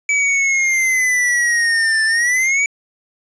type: exponential two-way sweep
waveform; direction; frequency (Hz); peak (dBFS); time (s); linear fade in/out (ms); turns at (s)
square; down then up; 2300 to 1760 to 2300; -14; 0.09-2.66; 2; 2.05
effects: resampled to 22050 Hz + 7-bit